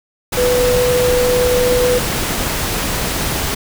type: tone in noise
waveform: sine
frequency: 495.3 Hz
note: B4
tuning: 5 cents sharp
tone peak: -12 dBFS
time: 0.37-1.99 s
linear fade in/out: 10 ms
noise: pink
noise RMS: -19 dBFS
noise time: 0.32-3.55 s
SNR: +4 dB
effects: none